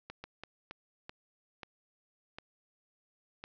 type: slowing click train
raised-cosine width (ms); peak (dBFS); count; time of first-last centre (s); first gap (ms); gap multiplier
0.3; -27; 8; 0.1-3.439; 140; 1.4
effects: resampled to 16000 Hz + 11-bit